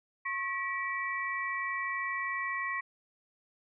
sine tone cluster, 1088 / 1931 / 2306 Hz, C#6 / B6 / D7, -33 / -39 / -32 cents, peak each -36 / -34 / -39 dBFS, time 0.25-2.81 s, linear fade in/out 10 ms, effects none

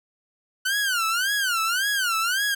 sawtooth tone with vibrato, 1480 Hz, F#6, in tune, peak -18 dBFS, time 0.65-2.55 s, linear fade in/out 10 ms, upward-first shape sine, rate 1.8 Hz, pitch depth 210 cents each way, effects none

